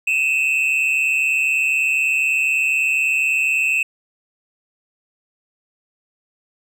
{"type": "tone pair together", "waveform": "triangle", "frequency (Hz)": [2536, 2676], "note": ["D#7", "E7"], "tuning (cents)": [32, 25], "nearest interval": "minor second", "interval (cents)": 93, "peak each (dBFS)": -17, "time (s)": [0.07, 3.83], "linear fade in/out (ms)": 5, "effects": []}